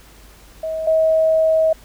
sine tone pair in turn, 639 / 639 Hz, D#5 / D#5, +46 / +46 cents, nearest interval unison, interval 0 cents, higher neither, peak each -21 / -12 dBFS, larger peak second, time 0.63-0.87 / 0.87-1.73 s, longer second, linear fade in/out 5 ms, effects added 50 Hz sine -46 dBFS peak until 1.84 s + pink hiss -47 dBFS RMS until 1.84 s

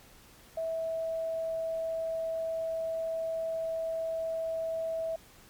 sine tone, 652 Hz, E5, 19 cents flat, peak -30 dBFS, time 0.57-5.16 s, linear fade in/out 5 ms, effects pink hiss -56 dBFS RMS until 5.49 s + MP3 96 kbps

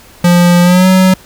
square tone with pitch glide, 175.3 to 186.8 Hz, F3 to F#3, +7 to +17 cents, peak -5 dBFS, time 0.24-1.14 s, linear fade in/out 5 ms, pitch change +110 cents, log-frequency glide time 0.62-0.87 s, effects pink hiss -39 dBFS RMS until 1.25 s

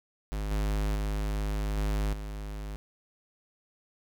square tone with level steps, 51.5 Hz, G#1, 14 cents flat, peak -31 / -27 / -29 / -27 / -36 dBFS, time 0.32-2.76 s, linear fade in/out 0 ms, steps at 0.51 / 0.95 / 1.77 / 2.13 s, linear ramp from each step 5 ms, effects none

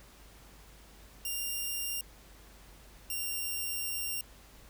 5% pulse tone pair in turn, 2794 / 2776 Hz, F7 / F7, 0 / -11 cents, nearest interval unison, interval 11 cents, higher first, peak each -24 dBFS, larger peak neither, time 1.25-2.01 / 3.1-4.21 s, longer second, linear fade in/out 2 ms, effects added 50 Hz sine -56 dBFS peak until 4.69 s + pink hiss -57 dBFS RMS until 4.69 s

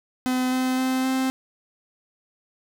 45% pulse tone with pitch steps, 254.6 / 257 / 259.3 / 261.8 Hz, C4 / C4 / C4 / C4, -47 / -31 / -15 / +1 cents, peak -21 dBFS, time 0.26-1.3 s, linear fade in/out 0 ms, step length 260 ms, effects none

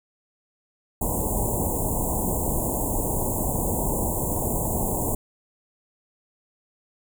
pink band-stop noise, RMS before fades -25 dBFS, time 1.01-5.15 s, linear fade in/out 5 ms, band 1000 to 7000 Hz, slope 96 dB/octave, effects none

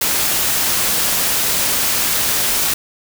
white noise, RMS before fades -17 dBFS, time 0.01-2.74 s, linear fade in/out 5 ms, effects none

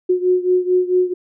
sine beating tone pair, 362.8 / 367.3 Hz, F#4 / F#4, -34 / -13 cents, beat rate 4.5 Hz, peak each -15 / -18 dBFS, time 0.09-1.14 s, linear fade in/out 10 ms, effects none

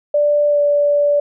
sine tone with pitch glide, 587.3 to 580.6 Hz, D5 to D5, 0 to -20 cents, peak -11 dBFS, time 0.14-1.2 s, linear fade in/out 5 ms, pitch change -20 cents, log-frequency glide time 0.48-0.6 s, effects none

